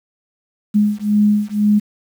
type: beating tone pair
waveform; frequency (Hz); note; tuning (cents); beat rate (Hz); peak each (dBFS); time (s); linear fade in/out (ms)
sine; 207.7 / 209.7; G#3 / G#3; 0 / +17; 2; -15; 0.74-1.8; 20
effects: 7-bit